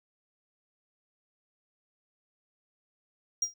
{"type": "tone with exponential decay", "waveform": "triangle", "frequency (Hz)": 5700, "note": "F8", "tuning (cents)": 34, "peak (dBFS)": -21, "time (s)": [3.42, 3.54], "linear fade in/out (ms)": 5, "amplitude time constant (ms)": 26, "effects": []}